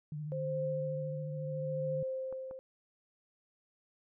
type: tone with vibrato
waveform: sine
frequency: 150.3 Hz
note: D3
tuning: 40 cents sharp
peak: -37 dBFS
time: 0.12-2.03 s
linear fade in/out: 2 ms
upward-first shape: sine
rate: 14 Hz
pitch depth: 40 cents each way
type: tone with tremolo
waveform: sine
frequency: 524 Hz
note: C5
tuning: 2 cents sharp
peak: -32 dBFS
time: 0.32-2.59 s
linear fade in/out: 0 ms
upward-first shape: triangle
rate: 0.77 Hz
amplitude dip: 75%
type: clicks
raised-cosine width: 1 ms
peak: -36 dBFS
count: 2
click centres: 2.326 / 2.511 s
effects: none